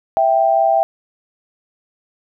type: tone pair together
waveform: sine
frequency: 659.3 / 784 Hz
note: E5 / G5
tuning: 0 / 0 cents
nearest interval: minor third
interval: 300 cents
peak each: -14 dBFS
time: 0.17-0.83 s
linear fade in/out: 0 ms
effects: none